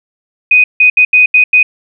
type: tone bursts at uneven times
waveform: sine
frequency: 2495 Hz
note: D#7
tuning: 4 cents sharp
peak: -3 dBFS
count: 6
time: 0.51-0.64 / 0.8-0.9 / 0.97-1.05 / 1.13-1.26 / 1.34-1.44 / 1.53-1.63 s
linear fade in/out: 5 ms
effects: none